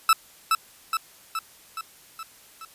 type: tone with echo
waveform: 40% pulse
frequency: 1315 Hz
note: E6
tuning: 5 cents flat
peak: -13 dBFS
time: 0.09-0.13 s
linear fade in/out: 2 ms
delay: 420 ms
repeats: 6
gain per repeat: -4 dB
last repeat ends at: 2.65 s
effects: white hiss -52 dBFS RMS until 2.74 s + resampled to 32000 Hz